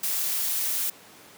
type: noise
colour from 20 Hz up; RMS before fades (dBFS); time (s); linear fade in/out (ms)
blue; -27; 0.03-0.9; 5
effects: pink hiss -49 dBFS RMS until 1.37 s + high-pass 200 Hz 12 dB/octave